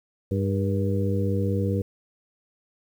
harmonic tone with a mistuned harmonic, 99.4 Hz, G2, 25 cents sharp, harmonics 1 / 2 / 3 / 4 / 5, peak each -24 / -28 / -32 / -33 / -30 dBFS, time 0.31-1.82 s, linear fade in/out 5 ms, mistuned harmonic 5, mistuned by -53 cents, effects 9-bit

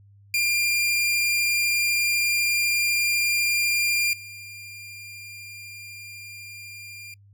sawtooth tone with level steps, 2396 Hz, D7, 34 cents sharp, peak -17 / -35 dBFS, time 0.34-7.14 s, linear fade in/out 2 ms, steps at 4.13 s, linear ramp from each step 2 ms, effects noise-tail reverb RT60 0.1 s tail -26 dB re dry + added 100 Hz sine -50 dBFS peak until 7.33 s

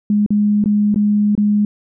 sine tone with dropouts, 207.7 Hz, G#3, in tune, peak -11 dBFS, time 0.1-1.65 s, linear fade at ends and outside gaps 2 ms, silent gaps 0.263-0.305 / 0.641-0.658 / 0.944-0.959 / 1.352-1.377 s, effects none

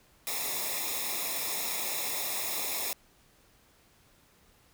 white noise with comb filter, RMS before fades -33 dBFS, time 0.27-2.93 s, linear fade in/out 0 ms, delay 0.66 ms, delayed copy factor -0.8, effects pink hiss -63 dBFS RMS until 4.73 s

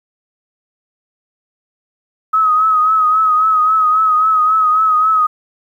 sine tone with vibrato, 1271 Hz, D#6, 36 cents sharp, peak -9 dBFS, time 2.33-5.27 s, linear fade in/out 10 ms, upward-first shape triangle, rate 3.7 Hz, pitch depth 53 cents each way, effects 8-bit

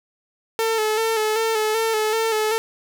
sawtooth tone with vibrato, 440.1 Hz, A4, in tune, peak -15 dBFS, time 0.59-2.58 s, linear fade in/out 0 ms, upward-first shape square, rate 2.6 Hz, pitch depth 36 cents each way, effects none

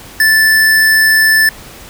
square tone, 1757 Hz, A6, 3 cents flat, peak -7 dBFS, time 0.2-1.49 s, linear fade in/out 2 ms, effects pink hiss -34 dBFS RMS until 1.89 s

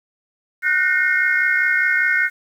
sine tone cluster, 1459 / 1524 / 1832 / 2144 Hz, F#6 / G6 / A#6 / C7, -25 / -49 / -31 / +42 cents, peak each -20 dBFS, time 0.62-2.3 s, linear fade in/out 50 ms, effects tanh soft clip ceiling -4 dBFS + 8-bit

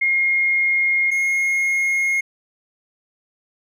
sine / triangle tone pair in turn, 2140 / 2150 Hz, C7 / C7, +38 / +47 cents, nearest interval unison, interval 9 cents, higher second, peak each -15 dBFS, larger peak neither, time 0.01-1.11 / 1.11-2.21 s, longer neither, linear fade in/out 10 ms, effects none

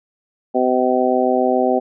harmonic tone, 127.3 Hz, C3, 47 cents flat, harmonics 2 / 3 / 4 / 5 / 6, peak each -20 / -20 / -20 / -20 / -20 dBFS, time 0.54-1.8 s, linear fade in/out 20 ms, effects none

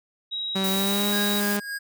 sine tone, 3832 Hz, A#7, 47 cents sharp, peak -27 dBFS, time 0.31-1.41 s, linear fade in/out 20 ms
sawtooth tone with pitch glide, 192.2 to 204.8 Hz, G3 to G#3, -34 to -24 cents, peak -20 dBFS, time 0.55-1.6 s, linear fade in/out 10 ms, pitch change +110 cents, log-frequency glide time 0.7-1.06 s
blue noise, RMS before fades -30 dBFS, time 0.64-1.57 s, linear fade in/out 2 ms
square tone with tremolo, 1635 Hz, G#6, 28 cents flat, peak -29 dBFS, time 1.11-1.79 s, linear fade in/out 20 ms, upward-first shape sine, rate 3.5 Hz, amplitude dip 60%
effects none

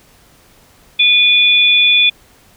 sine tone pair together, 2453 / 3461 Hz, D#7 / A7, -25 / -29 cents, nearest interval tritone, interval 596 cents, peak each -10 dBFS, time 0.99-2.1 s, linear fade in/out 10 ms, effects pink hiss -48 dBFS RMS until 2.56 s

